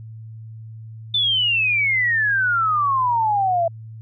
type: exponential sweep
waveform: sine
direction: down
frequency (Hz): 3565 to 659.3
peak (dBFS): -16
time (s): 1.14-3.68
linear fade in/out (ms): 5
effects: added 111 Hz sine -34 dBFS peak until 4.01 s